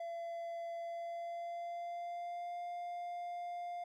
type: tone with pitch glide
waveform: triangle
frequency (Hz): 678 to 701.5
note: E5 to F5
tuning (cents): +49 to +8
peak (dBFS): -38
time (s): 0-3.84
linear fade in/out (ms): 5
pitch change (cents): +59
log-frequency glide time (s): 0.76-2.6
effects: none